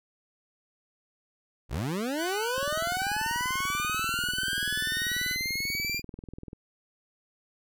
25% pulse linear sweep, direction up, 42.06 to 2408 Hz, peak -25 dBFS, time 1.69-6.02 s, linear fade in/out 50 ms
sawtooth tone, 1493 Hz, F#6, 15 cents sharp, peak -30 dBFS, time 2.16-5.37 s, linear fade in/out 50 ms
click train, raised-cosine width 3 ms, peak -28 dBFS, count 82, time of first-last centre 2.58-6.531 s, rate 20.5 Hz
effects none

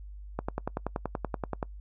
click train, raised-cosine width 1 ms, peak -16 dBFS, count 14, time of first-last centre 0.39-1.628 s, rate 10.5 Hz, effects noise-tail reverb RT60 0.1 s tail -25 dB re dry + added 50 Hz sine -41 dBFS peak until 1.8 s

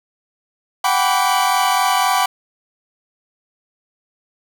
40% pulse chord, G major seventh, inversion third, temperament equal with one note detuned, 740 / 784 / 987.8 / 1158.5 Hz, F#5 / G5 / B5 / D6, 0 / 0 / 0 / -24 cents, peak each -19 dBFS, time 0.84-2.26 s, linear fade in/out 5 ms, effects none

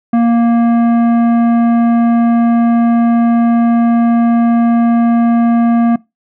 sine tone with tanh clipping, 233.7 Hz, A#3, 5 cents sharp, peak -9 dBFS, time 0.13-5.96 s, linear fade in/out 5 ms, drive 12 dB, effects noise-tail reverb RT60 0.2 s tail -21 dB re dry

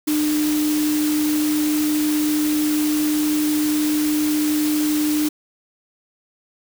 sine tone in noise, 302.1 Hz, D4, 49 cents sharp, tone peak -17 dBFS, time 0.07-5.29 s, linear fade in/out 10 ms, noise white, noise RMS -28 dBFS, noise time 0.07-5.29 s, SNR +8 dB, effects none

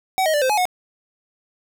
square tone with pitch steps, 757 / 629 / 588 / 519 / 843 / 729 Hz, F#5 / D#5 / D5 / C5 / G#5 / F#5, +39 / +19 / +2 / -14 / +26 / -26 cents, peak -17 dBFS, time 0.18-0.654 s, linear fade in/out 0 ms, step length 79 ms, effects none

